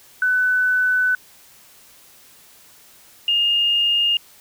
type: tone pair in turn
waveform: sine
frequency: 1500 / 2832 Hz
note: F#6 / F7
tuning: +23 / +23 cents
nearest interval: major seventh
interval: 1100 cents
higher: second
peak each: -15 dBFS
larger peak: neither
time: 0.22-1.15 / 3.28-4.17 s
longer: first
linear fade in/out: 2 ms
effects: white hiss -49 dBFS RMS until 4.4 s